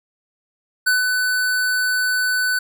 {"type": "tone with ADSR envelope", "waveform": "square", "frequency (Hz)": 1500, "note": "F#6", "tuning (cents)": 23, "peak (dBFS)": -14, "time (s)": [0.86, 2.59], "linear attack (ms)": 14, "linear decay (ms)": 150, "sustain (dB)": -4, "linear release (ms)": 6, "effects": []}